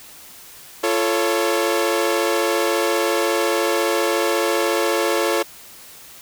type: chord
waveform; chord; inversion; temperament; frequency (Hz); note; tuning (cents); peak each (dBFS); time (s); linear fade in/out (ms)
sawtooth; F augmented; none; equal with one note detuned; 343.6 / 440 / 554.4; F4 / A4 / C#5; -28 / 0 / 0; -18; 0.83-5.43; 10
effects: white hiss -42 dBFS RMS until 6.21 s